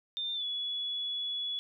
sine tone with pitch glide, 3598 to 3396 Hz, A7 to G#7, +38 to +38 cents, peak -32 dBFS, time 0.17-1.59 s, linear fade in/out 0 ms, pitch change -100 cents, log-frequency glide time 0.34-0.45 s, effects none

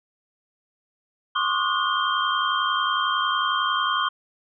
sine tone cluster, 1055 / 1126 / 1226 / 1445 / 3162 Hz, C6 / C#6 / D#6 / F#6 / G7, +14 / +27 / -26 / -41 / +14 cents, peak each -27 dBFS, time 1.35-4.09 s, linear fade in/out 10 ms, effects none

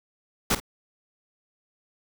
pink noise with echo, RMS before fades -22 dBFS, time 0.5-0.55 s, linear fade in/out 5 ms, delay 51 ms, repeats 1, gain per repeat -14 dB, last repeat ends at 0.601 s, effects none

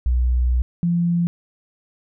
sine tone pair in turn, 61.6 / 172.08 Hz, B1 / F3, -4 / -25 cents, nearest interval octave + tritone, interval 1779 cents, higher second, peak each -15 / -16 dBFS, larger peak first, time 0.06-0.62 / 0.83-1.27 s, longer first, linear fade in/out 0 ms, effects none

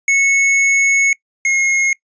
square tone pair in turn, 2200 / 2157 Hz, C#7 / C#7, -14 / -48 cents, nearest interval unison, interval 34 cents, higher first, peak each -11 / -13 dBFS, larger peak first, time 0.08-1.13 / 1.45-1.93 s, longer first, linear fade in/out 2 ms, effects noise-tail reverb RT60 0.1 s tail -23 dB re dry + resampled to 16000 Hz

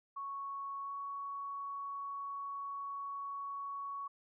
sine tone with pitch glide, 1108.7 to 1117.1 Hz, C#6 to C#6, 0 to +13 cents, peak -39 dBFS, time 0.16-4.08 s, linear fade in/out 10 ms, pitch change +13 cents, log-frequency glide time 0.82-0.94 s, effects none

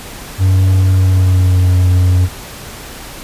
triangle tone with pitch glide, 94.3 to 90.98 Hz, F#2 to F#2, +33 to -29 cents, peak -5 dBFS, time 0.38-2.29 s, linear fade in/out 50 ms, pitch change -62 cents, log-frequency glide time 0.9-1.7 s, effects pink hiss -30 dBFS RMS until 3.23 s + resampled to 32000 Hz

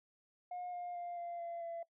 sine tone with pitch steps, 717 / 708.4 / 699.8 / 691.4 / 683 / 674.8 Hz, F5 / F5 / F5 / F5 / F5 / E5, +45 / +24 / +3 / -18 / -39 / +40 cents, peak -39 dBFS, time 0.51-1.83 s, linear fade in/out 5 ms, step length 220 ms, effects noise-tail reverb RT60 0.1 s tail -20 dB re dry + tanh soft clip ceiling -38 dBFS

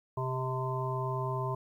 harmonic tone with a mistuned harmonic, 128.9 Hz, C3, 26 cents flat, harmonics 1 / 3 / 5 / 7 / 8, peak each -33 / -38 / -40 / -40 / -37 dBFS, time 0.17-1.55 s, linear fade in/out 5 ms, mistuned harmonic 3, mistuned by +33 cents, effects 11-bit

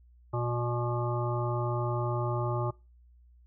harmonic tone with a mistuned harmonic, 120.3 Hz, B2, 45 cents flat, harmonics 1 / 3 / 5 / 7 / 9 / 10, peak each -30 / -35 / -37 / -38 / -40 / -40 dBFS, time 0.33-2.71 s, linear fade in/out 10 ms, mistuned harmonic 7, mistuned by +16 cents, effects noise-tail reverb RT60 0.3 s tail -23 dB re dry + added 60 Hz sine -55 dBFS peak until 3.46 s

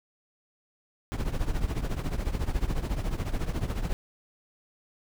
brown noise with tremolo, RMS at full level -25 dBFS, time 1.12-3.93 s, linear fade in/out 0 ms, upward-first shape triangle, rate 14 Hz, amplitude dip 85%, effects none

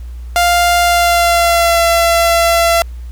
sawtooth tone with pitch glide, 698.5 to 675.9 Hz, F5 to E5, 0 to +43 cents, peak -5 dBFS, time 0.36-2.82 s, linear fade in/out 0 ms, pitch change -57 cents, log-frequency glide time 0.82-1.81 s, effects added 60 Hz sine -24 dBFS peak until 3.11 s + pink hiss -49 dBFS RMS until 3.11 s

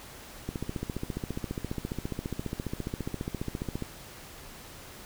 click train, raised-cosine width 3 ms, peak -19 dBFS, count 50, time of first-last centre 0.49-3.823 s, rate 14.7 Hz, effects pink hiss -47 dBFS RMS until 5.05 s

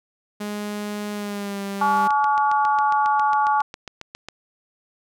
sawtooth tone with pitch glide, 207.7 to 198.44 Hz, G#3 to G3, 0 to +21 cents, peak -23 dBFS, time 0.4-2.08 s, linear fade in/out 10 ms, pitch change -79 cents, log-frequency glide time 1.12-1.62 s
harmonic tone, 284.4 Hz, C#4, 45 cents sharp, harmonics 3 / 4 / 5, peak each -18 / -22 / -27 dBFS, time 1.81-3.62 s, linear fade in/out 5 ms
click train, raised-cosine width 0.2 ms, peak -17 dBFS, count 18, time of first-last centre 1.97-4.286 s, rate 7.34 Hz
effects none

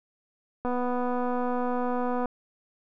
click train, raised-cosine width 1 ms, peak -17 dBFS, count 398, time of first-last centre 0.65-2.257 s, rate 247 Hz, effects none

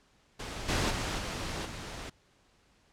pink noise with level steps, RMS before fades -39 / -29 / -33 / -36 / -41 dBFS, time 0.39-2.1 s, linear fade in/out 10 ms, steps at 0.68 / 0.9 / 1.18 / 1.65 s, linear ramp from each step 10 ms, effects pink hiss -66 dBFS RMS until 2.92 s + low-pass 7000 Hz 12 dB/octave

